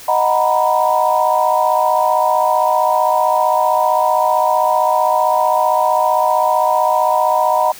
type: chord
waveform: sine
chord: B major seventh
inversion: first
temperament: equal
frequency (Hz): 622.3 / 740 / 932.3 / 987.8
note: D#5 / F#5 / A#5 / B5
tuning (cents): 0 / 0 / 0 / 0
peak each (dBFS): -17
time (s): 0.08-7.72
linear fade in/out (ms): 5
effects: white hiss -36 dBFS RMS until 7.79 s